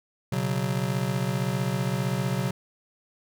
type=chord; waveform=square; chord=B suspended second; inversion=none; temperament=just; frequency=123.47 / 138.9 / 185.21 Hz; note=B2 / C#3 / F#3; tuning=0 / +4 / +2 cents; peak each=-30 dBFS; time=0.32-2.51 s; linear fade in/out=5 ms; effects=none